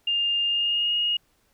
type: tone with pitch glide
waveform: sine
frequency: 2810 to 2867 Hz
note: F7 to F7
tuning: +10 to +45 cents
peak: -21 dBFS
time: 0.07-1.17 s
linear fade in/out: 5 ms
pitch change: +35 cents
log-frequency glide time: 0.45-0.95 s
effects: pink hiss -66 dBFS RMS until 1.53 s